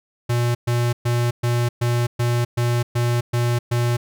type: tone bursts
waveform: square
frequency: 120 Hz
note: B2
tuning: 49 cents flat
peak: -18 dBFS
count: 10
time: 0.29-3.97 s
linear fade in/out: 10 ms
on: 260 ms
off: 120 ms
effects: none